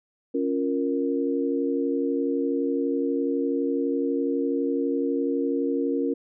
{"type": "chord", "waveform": "sine", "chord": "Bb minor", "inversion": "first", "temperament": "equal", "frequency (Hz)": [277.2, 349.2, 466.2], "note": ["Db4", "F4", "Bb4"], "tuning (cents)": [0, 0, 0], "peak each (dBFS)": [-25, -29, -27], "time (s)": [0.34, 6.14], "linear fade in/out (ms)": 10, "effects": []}